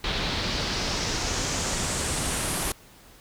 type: noise with low-pass filter sweep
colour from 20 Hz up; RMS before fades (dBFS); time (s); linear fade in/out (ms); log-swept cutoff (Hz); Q
pink; -28; 0.04-2.72; 2; 3700 to 11000; 2.5
effects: pink hiss -52 dBFS RMS until 3.2 s